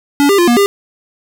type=tone with pitch steps; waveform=square; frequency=284.9 / 399.2 / 347.9 / 238.9 / 401 Hz; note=C#4 / G4 / F4 / A#3 / G4; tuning=+48 / +32 / -7 / +43 / +39 cents; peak=-8 dBFS; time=0.2-0.66 s; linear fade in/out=0 ms; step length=92 ms; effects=none